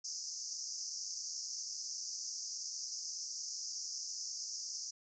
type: band-pass noise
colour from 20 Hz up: white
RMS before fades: -43 dBFS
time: 0.04-4.91 s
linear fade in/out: 10 ms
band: 4900 to 6600 Hz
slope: 96 dB/octave
effects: none